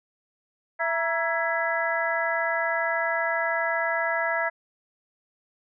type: harmonic tone with a mistuned harmonic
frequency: 332.6 Hz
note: E4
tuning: 16 cents sharp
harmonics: 2 / 3 / 4 / 5 / 6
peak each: -28 / -31 / -32 / -28 / -30 dBFS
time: 0.79-4.5 s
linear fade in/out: 20 ms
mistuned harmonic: 3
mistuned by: -87 cents
effects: none